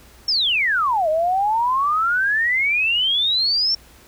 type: exponential two-way sweep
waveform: sine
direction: down then up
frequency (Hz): 5510 to 610 to 5510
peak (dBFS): -16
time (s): 0.28-3.75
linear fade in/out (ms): 5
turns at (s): 1.09
effects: added 60 Hz sine -50 dBFS peak until 4.07 s + pink hiss -49 dBFS RMS until 4.07 s